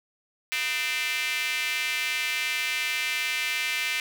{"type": "tone with high-pass filter", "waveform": "square", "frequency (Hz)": 138.59, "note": "C#3", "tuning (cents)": 0, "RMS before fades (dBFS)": -28, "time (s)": [0.52, 4], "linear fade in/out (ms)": 0, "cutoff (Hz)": 2300, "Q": 3.5, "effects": []}